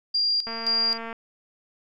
sine tone with tremolo, 4782 Hz, D8, 30 cents sharp, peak -20 dBFS, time 0.14-0.98 s, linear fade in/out 10 ms, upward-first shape square, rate 1.9 Hz, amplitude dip 75%
click train, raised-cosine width 0.5 ms, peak -21 dBFS, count 151, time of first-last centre 0.47-1.128 s, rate 228 Hz
effects none

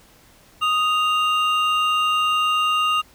triangle tone pair together, 1244.5 / 2794 Hz, D#6 / F7, 0 / 0 cents, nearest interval octave + major second, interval 1400 cents, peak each -17 / -20 dBFS, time 0.61-3.02 s, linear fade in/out 20 ms, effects pink hiss -52 dBFS RMS until 3.14 s

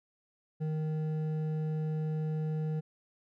triangle tone with hard clipping, 155.6 Hz, D#3, in tune, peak -32 dBFS, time 0.6-2.81 s, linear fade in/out 20 ms, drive 11 dB, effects none

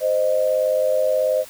sine tone pair together, 520.5 / 619 Hz, C5 / D#5, -9 / -9 cents, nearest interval minor third, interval 300 cents, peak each -19 dBFS, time 0-1.45 s, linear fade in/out 50 ms, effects white hiss -42 dBFS RMS until 1.49 s

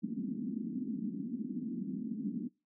white band-pass noise, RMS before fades -38 dBFS, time 0.02-2.49 s, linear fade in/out 20 ms, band 190 to 270 Hz, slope 48 dB/octave, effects noise-tail reverb RT60 0.3 s tail -24 dB re dry

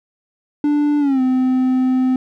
triangle tone with pitch glide, 293.7 to 257.2 Hz, D4 to C4, 0 to -30 cents, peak -11 dBFS, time 0.64-2.16 s, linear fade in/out 2 ms, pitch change -230 cents, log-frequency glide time 0.99-1.21 s, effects none

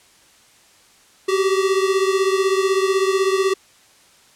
square beating tone pair, 381 / 397 Hz, G4 / G4, -49 / +22 cents, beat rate 16 Hz, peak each -18 / -22 dBFS, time 1.28-3.54 s, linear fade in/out 10 ms, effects white hiss -52 dBFS RMS until 4.35 s + low-pass 9000 Hz 12 dB/octave

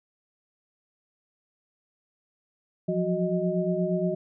sine tone cluster, 173.4 / 181.9 / 368.8 / 623 Hz, F3 / F#3 / F#4 / D#5, -12 / -29 / -6 / +2 cents, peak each -29 dBFS, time 2.88-4.15 s, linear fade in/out 10 ms, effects none

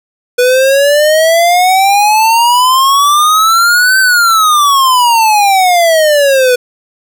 square exponential two-way sweep, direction up then down, 489.3 to 1551 to 489.3 Hz, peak -6 dBFS, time 0.38-6.56 s, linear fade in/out 10 ms, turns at 3.99 s, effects none

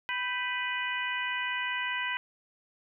harmonic tone with a mistuned harmonic, 495 Hz, B4, 4 cents sharp, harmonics 2 / 3 / 4 / 5 / 6, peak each -36 / -36 / -34 / -37 / -38 dBFS, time 0.09-2.17 s, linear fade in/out 0 ms, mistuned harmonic 3, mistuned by +74 cents, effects none

